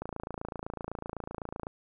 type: click train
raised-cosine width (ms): 1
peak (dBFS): -22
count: 47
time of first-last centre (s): 0.02-1.669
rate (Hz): 27.9
effects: none